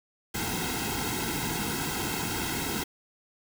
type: noise with comb filter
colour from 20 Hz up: pink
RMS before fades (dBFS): -31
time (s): 0.34-2.84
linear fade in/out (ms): 10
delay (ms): 1.7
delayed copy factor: -1
effects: none